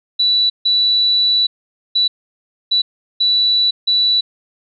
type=tone bursts at uneven times; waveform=sine; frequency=3951 Hz; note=B7; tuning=in tune; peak=-11 dBFS; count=6; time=0.19-0.5 / 0.65-1.47 / 1.95-2.08 / 2.71-2.82 / 3.2-3.71 / 3.87-4.21 s; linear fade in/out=10 ms; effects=none

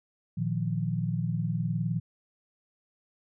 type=chord; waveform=sine; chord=Bb suspended fourth; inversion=none; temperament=just; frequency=116.54 / 155.39 / 174.81 Hz; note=Bb2 / Eb3 / F3; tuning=0 / -2 / +2 cents; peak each=-31 dBFS; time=0.37-2 s; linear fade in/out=10 ms; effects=none

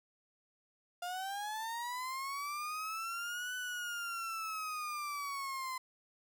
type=linear two-way sweep; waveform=35% pulse; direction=up then down; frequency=698.5 to 1500 to 1023 Hz; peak=-36 dBFS; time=1.02-5.78 s; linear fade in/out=5 ms; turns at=3.55 s; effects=none

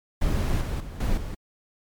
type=noise with level steps; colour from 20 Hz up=brown; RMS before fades=-23 / -27 / -36 / -24 / -32 dBFS; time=0.21-1.35 s; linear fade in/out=10 ms; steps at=0.61 / 0.8 / 1 / 1.17 s; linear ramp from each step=5 ms; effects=MP3 96 kbps

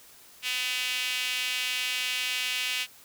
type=tone with high-pass filter; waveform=sawtooth; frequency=252.1 Hz; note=B3; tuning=36 cents sharp; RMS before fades=-30 dBFS; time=0.42-2.87 s; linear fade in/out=50 ms; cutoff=2700 Hz; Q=3; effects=white hiss -53 dBFS RMS until 3.04 s

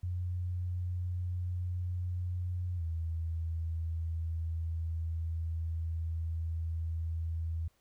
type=tone with pitch glide; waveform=sine; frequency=89.3 to 81.89 Hz; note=F2 to E2; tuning=+39 to -11 cents; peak=-32 dBFS; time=0.03-7.68 s; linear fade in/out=5 ms; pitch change=-150 cents; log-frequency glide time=2.76-2.83 s; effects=pink hiss -73 dBFS RMS until 7.8 s

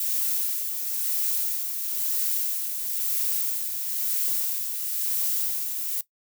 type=noise with tremolo; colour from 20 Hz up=violet; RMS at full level=-25 dBFS; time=0-6.01 s; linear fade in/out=2 ms; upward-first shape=sine; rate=1 Hz; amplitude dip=45%; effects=noise-tail reverb RT60 0.1 s tail -17 dB re dry

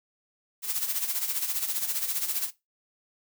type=noise with tremolo; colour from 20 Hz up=blue; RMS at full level=-27 dBFS; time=0.62-2.51 s; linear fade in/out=50 ms; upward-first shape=sine; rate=15 Hz; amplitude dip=65%; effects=noise-tail reverb RT60 0.2 s tail -17 dB re dry

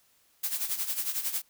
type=noise with tremolo; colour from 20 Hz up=blue; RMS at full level=-29 dBFS; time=0.43-1.42 s; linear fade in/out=10 ms; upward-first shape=sine; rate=11 Hz; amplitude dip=70%; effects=white hiss -66 dBFS RMS until 1.49 s

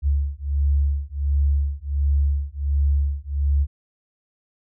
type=beating tone pair; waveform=sine; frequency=70.2 / 71.6 Hz; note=C#2 / D2; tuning=+22 / -43 cents; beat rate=1.4 Hz; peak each=-21 dBFS; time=0.02-3.67 s; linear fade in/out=50 ms; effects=none

